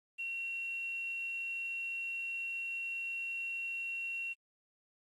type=tone with quantisation; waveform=sine; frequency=2733 Hz; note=F7; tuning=38 cents flat; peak=-36 dBFS; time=0.18-4.34 s; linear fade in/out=20 ms; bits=10; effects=AAC 32 kbps